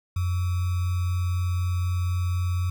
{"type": "tone with sample-and-hold", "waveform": "sine", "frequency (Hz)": 89.6, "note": "F2", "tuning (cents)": 45, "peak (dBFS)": -22, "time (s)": [0.16, 2.7], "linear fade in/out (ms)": 5, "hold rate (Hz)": 1225, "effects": []}